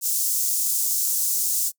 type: high-pass noise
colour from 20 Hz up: pink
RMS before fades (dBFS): -23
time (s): 0.01-1.72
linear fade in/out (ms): 50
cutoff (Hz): 6600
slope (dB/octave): 24
effects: noise-tail reverb RT60 0.1 s tail -24 dB re dry